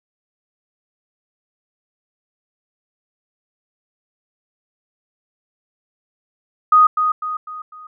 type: tone with echo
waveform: sine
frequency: 1244.5 Hz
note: D#6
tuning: in tune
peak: -7 dBFS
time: 6.72-6.87 s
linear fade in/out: 5 ms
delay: 250 ms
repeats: 4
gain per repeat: -7 dB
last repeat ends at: 7.87 s
effects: none